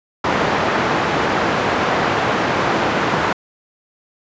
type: band-pass noise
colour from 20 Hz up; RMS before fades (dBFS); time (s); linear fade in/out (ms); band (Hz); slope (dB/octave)
white; -18; 0.24-3.33; 5; 110 to 1300; 12
effects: resampled to 16000 Hz